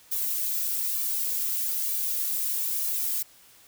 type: noise with flanger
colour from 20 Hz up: violet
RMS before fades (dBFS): -28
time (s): 0.11-3.23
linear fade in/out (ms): 10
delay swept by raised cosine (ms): 1.7 to 2.9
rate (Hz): 1.1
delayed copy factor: +0.85
effects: white hiss -55 dBFS RMS until 3.67 s